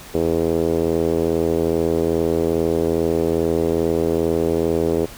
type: tone with low-pass filter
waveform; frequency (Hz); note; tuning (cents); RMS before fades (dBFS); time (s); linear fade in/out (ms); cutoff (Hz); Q
5% pulse; 82.41; E2; 0; -19; 0.14-5.06; 10; 430; 3
effects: pink hiss -39 dBFS RMS until 5.17 s